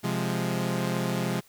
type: chord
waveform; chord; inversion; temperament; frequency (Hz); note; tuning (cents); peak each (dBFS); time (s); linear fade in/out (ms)
sawtooth; F minor; second; equal; 130.81 / 174.61 / 207.7; C3 / F3 / Ab3; 0 / 0 / 0; -27 / -26 / -27; 0.03-1.41; 20
effects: white hiss -58 dBFS RMS until 1.48 s